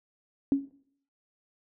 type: tone with exponential decay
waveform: sine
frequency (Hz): 276.6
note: C#4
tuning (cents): -4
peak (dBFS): -17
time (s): 0.52-0.71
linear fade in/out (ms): 1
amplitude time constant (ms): 40
effects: noise-tail reverb RT60 0.6 s tail -18 dB re dry